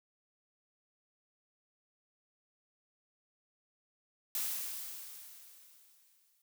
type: noise with exponential decay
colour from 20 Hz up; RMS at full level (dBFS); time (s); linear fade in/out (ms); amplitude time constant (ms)
blue; -34; 4.35-6.42; 2; 450
effects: none